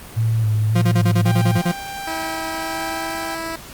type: tone with vibrato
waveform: sine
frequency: 110 Hz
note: A2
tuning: in tune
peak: -15 dBFS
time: 0.16-1.59 s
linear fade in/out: 20 ms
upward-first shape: square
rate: 1.8 Hz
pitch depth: 39 cents each way
type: tone bursts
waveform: 40% pulse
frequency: 174.61 Hz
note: F3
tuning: in tune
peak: -15 dBFS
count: 10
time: 0.75-1.72 s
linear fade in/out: 10 ms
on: 70 ms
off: 30 ms
type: tone with tremolo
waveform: sawtooth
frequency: 789 Hz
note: G5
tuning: 11 cents sharp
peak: -23 dBFS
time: 1.25-3.35 s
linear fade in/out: 5 ms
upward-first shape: sine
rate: 1.4 Hz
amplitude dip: 25%
type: tone with pitch glide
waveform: 10% pulse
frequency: 323.6 to 328.1 Hz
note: E4 to E4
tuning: -32 to -8 cents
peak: -17 dBFS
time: 2.07-3.56 s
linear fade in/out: 5 ms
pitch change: +24 cents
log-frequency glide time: 2.48-3.19 s
effects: pink hiss -38 dBFS RMS until 3.73 s + Opus 32 kbps